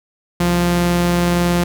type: tone pair together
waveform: sawtooth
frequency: 65.41 / 174.62 Hz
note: C2 / F3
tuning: 0 / 0 cents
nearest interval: octave + perfect fourth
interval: 1700 cents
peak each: -21 / -10 dBFS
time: 0.4-1.64 s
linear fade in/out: 5 ms
effects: none